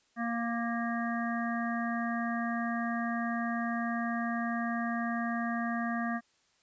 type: harmonic tone with a mistuned harmonic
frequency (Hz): 233.1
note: A#3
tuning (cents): 0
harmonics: 1 / 3 / 5 / 7 / 8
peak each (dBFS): -32 / -37 / -39 / -40 / -41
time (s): 0.16-6.21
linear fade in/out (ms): 50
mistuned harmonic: 5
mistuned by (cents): +16
effects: white hiss -70 dBFS RMS until 6.62 s + resampled to 16000 Hz